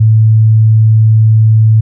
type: tone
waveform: sine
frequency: 110 Hz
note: A2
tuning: in tune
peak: -3 dBFS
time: 0-1.81 s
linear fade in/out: 10 ms
effects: none